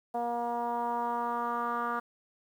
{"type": "tone with low-pass filter sweep", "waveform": "10% pulse", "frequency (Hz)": 237.5, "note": "A#3", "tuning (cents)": 33, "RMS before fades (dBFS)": -32, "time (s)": [0.14, 2], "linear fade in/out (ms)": 10, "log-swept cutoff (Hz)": [760, 1300], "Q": 3.9, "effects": ["10-bit"]}